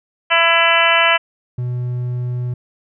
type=harmonic tone; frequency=333.8 Hz; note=E4; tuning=22 cents sharp; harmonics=2 / 3 / 4 / 5 / 6 / 7 / 8 / 9; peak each=-19 / -19 / -19 / -19 / -19 / -19 / -19 / -19 dBFS; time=0.3-1.18 s; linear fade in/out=20 ms
type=tone; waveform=triangle; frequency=123.47 Hz; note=B2; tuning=in tune; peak=-17 dBFS; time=1.58-2.54 s; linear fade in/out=5 ms
effects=none